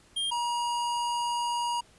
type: tone pair in turn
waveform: square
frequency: 3206 / 953.1 Hz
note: G7 / A#5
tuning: +38 / +38 cents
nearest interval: octave + major sixth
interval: 2100 cents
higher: first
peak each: -28 dBFS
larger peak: neither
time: 0.16-0.31 / 0.31-1.81 s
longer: second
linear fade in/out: 10 ms
effects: pink hiss -59 dBFS RMS until 1.98 s + resampled to 24000 Hz